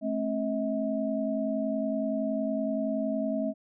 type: tone cluster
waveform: sine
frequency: 217.6 / 268.3 / 639 Hz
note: A3 / C4 / D#5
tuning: -19 / +44 / +46 cents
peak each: -31 dBFS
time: 0.01-3.54 s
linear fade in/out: 50 ms
effects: none